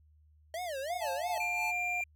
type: tone with vibrato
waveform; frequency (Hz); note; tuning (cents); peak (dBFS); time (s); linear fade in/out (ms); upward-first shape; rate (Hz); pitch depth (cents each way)
square; 622.3; D#5; 0; -36; 0.54-1.38; 2; sine; 3; 280
type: tone with pitch glide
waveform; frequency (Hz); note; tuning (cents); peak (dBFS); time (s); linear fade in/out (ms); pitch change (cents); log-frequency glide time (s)
sine; 698.5 to 717.7; F5 to F5; 0 to +47; -37; 0.9-2.01; 2; +47; 1-1.7
type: tone with tremolo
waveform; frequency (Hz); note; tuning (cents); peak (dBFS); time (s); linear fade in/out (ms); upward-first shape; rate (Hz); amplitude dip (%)
square; 870; A5; -20; -36; 1-1.72; 20; sine; 3.4; 70
type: tone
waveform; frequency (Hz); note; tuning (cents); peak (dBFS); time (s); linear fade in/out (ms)
triangle; 2383; D7; +25; -30; 1.4-2.04; 5
effects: added 76 Hz sine -60 dBFS peak until 2.15 s